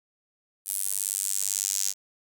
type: tone with high-pass filter sweep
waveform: square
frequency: 49 Hz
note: G1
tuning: in tune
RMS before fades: -29 dBFS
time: 0.65-1.94 s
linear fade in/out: 50 ms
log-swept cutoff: 10000 to 6500 Hz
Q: 2.7
effects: none